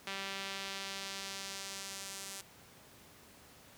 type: tone with band-pass filter sweep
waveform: sawtooth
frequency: 195.2 Hz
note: G3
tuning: 7 cents flat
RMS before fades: -43 dBFS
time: 0.07-2.41 s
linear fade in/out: 2 ms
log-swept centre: 2900 to 8300 Hz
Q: 1
effects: pink hiss -58 dBFS RMS until 3.77 s + high-pass 80 Hz 12 dB/octave